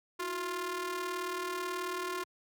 sawtooth ring-modulated tone, 346.4 Hz, F4, 14 cents flat, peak -27 dBFS, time 0.19-2.24 s, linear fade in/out 10 ms, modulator 712 Hz, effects high-pass 100 Hz 12 dB/octave

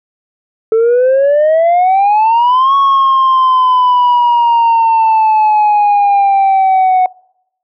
sine exponential two-way sweep, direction up then down, 440 to 1108.7 to 736 Hz, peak -4 dBFS, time 0.72-7.06 s, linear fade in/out 2 ms, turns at 2.75 s, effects noise-tail reverb RT60 0.8 s tail -26 dB re dry + tanh soft clip ceiling -5 dBFS

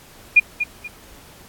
sine tone with echo, 2432 Hz, D#7, 40 cents flat, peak -6 dBFS, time 0.36-0.4 s, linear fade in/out 10 ms, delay 240 ms, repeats 2, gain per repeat -11 dB, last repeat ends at 0.88 s, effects pink hiss -46 dBFS RMS until 1.48 s + AAC 64 kbps

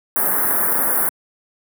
white band-stop noise, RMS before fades -18 dBFS, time 0.16-1.09 s, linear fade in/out 0 ms, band 1800 to 10000 Hz, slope 48 dB/octave, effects high-pass 200 Hz 12 dB/octave

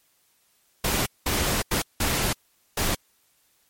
pink noise bursts at uneven times, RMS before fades -24 dBFS, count 5, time 0.84-1.06 / 1.26-1.62 / 1.71-1.82 / 2-2.33 / 2.77-2.95 s, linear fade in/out 5 ms, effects white hiss -65 dBFS RMS until 3.69 s + MP3 64 kbps

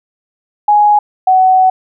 sine tone pair in turn, 833 / 749.3 Hz, G#5 / F#5, +5 / +22 cents, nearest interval major second, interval 183 cents, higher first, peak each -5 dBFS, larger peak neither, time 0.68-0.99 / 1.27-1.7 s, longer second, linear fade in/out 5 ms, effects none

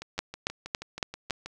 two click trains, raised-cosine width 0.2 ms, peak -21 / -10 dBFS, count 10 / 5, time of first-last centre 0.02-1.46 / 0.19-1.307 s, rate 6.25 / 3.58 Hz, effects none

